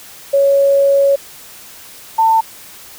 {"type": "tone pair in turn", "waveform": "sine", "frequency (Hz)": [556, 894.9], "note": ["C#5", "A5"], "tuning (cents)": [5, 29], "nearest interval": "minor sixth", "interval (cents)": 824, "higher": "second", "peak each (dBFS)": -8, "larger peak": "neither", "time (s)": [[0.33, 1.16], [2.18, 2.41]], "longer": "first", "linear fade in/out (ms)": 10, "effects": ["white hiss -37 dBFS RMS until 2.98 s"]}